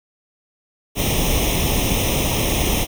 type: noise with comb filter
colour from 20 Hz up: pink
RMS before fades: -19 dBFS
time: 0.95-2.87 s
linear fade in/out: 50 ms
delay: 0.33 ms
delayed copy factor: +0.85
effects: none